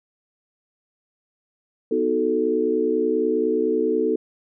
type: chord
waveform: sine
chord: B dominant seventh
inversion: none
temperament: equal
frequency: 246.9 / 311.1 / 370 / 440 Hz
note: B3 / D#4 / F#4 / A4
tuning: 0 / 0 / 0 / 0 cents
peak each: -27 / -25 / -25 / -21 dBFS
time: 1.91-4.16 s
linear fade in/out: 5 ms
effects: none